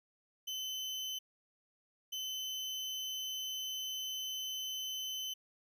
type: tone bursts at uneven times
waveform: 35% pulse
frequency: 3045 Hz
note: F#7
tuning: 49 cents sharp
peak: -36 dBFS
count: 2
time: 0.47-1.19 / 2.12-5.34 s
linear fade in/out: 10 ms
effects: none

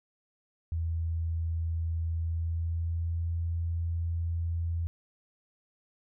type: tone with pitch glide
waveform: sine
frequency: 82.41 to 84 Hz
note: E2 to E2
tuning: 0 to +33 cents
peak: -28 dBFS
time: 0.72-4.87 s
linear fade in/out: 0 ms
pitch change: +33 cents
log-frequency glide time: 2.15-3.28 s
effects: none

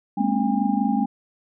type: tone cluster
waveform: sine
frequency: 204.9 / 229.5 / 256 / 280.6 / 807 Hz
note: G#3 / A#3 / C4 / C#4 / G#5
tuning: -23 / -27 / -38 / +21 / -50 cents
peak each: -23 / -25 / -26 / -27 / -26 dBFS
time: 0.17-1.06 s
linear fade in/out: 10 ms
effects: none

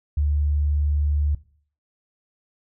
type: tone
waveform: sine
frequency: 73.42 Hz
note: D2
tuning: in tune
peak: -18 dBFS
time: 0.17-1.35 s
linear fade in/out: 5 ms
effects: noise-tail reverb RT60 0.5 s tail -19 dB re dry

